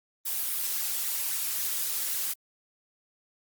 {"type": "noise with flanger", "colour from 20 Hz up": "blue", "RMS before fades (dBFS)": -30, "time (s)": [0.25, 2.34], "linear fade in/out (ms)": 20, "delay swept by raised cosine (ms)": [0.49, 3.69], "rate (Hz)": 3.7, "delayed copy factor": 0.5, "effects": ["Opus 32 kbps"]}